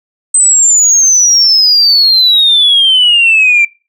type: exponential sweep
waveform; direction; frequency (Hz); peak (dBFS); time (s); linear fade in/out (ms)
sine; down; 8250 to 2342; -3; 0.34-3.65; 5
effects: noise-tail reverb RT60 0.3 s tail -24 dB re dry + tanh soft clip ceiling 0 dBFS